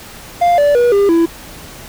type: tone with pitch steps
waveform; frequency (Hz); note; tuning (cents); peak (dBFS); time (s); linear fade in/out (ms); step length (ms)
triangle; 698.5 / 580.6 / 482.6 / 401.2 / 333.5; F5 / D5 / B4 / G4 / E4; 0 / -20 / -40 / +40 / +20; -6; 0.41-1.26; 10; 170
effects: pink hiss -34 dBFS RMS until 1.88 s